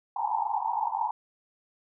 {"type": "band-pass noise", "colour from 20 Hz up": "white", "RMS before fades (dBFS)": -29, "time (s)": [0.16, 1.11], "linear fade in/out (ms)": 5, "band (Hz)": [810, 940], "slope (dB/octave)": 96, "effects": []}